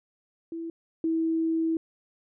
sine tone pair in turn, 330.9 / 325.2 Hz, E4 / E4, +7 / -23 cents, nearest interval unison, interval 30 cents, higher first, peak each -32 / -23 dBFS, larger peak second, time 0.52-0.7 / 1.04-1.77 s, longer second, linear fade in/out 2 ms, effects none

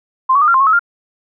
sine tone with pitch steps, 1045 / 1129 / 1223 / 1379 / 1054 / 1097 / 1285 / 1398 Hz, C6 / C#6 / D#6 / F6 / C6 / C#6 / E6 / F6, -2 / +31 / -30 / -22 / +12 / -18 / -45 / +1 cents, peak -8 dBFS, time 0.29-0.794 s, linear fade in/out 10 ms, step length 63 ms, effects none

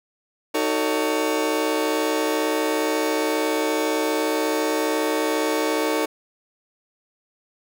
30% pulse chord, D# half-diminished seventh, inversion none, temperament just, 311.1 / 373.4 / 448 / 560 Hz, D#4 / F#4 / A4 / C#5, 0 / +16 / +31 / +18 cents, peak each -22 / -28 / -22 / -25 dBFS, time 0.54-6.06 s, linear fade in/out 10 ms, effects none

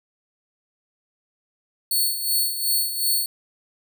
5% pulse tone with tremolo, 4418 Hz, C#8, 7 cents flat, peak -11 dBFS, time 1.91-3.26 s, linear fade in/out 2 ms, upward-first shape sine, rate 2.7 Hz, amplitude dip 65%, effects none

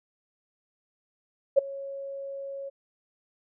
sine tone with ADSR envelope, 551 Hz, C#5, 11 cents flat, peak -12 dBFS, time 1.56-2.7 s, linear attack 24 ms, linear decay 9 ms, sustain -22 dB, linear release 19 ms, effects none

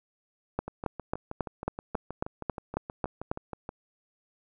two click trains, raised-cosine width 1 ms, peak -14 / -22 dBFS, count 11 / 20, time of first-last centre 0.59-3.315 / 0.68-3.691 s, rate 3.67 / 6.31 Hz, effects none

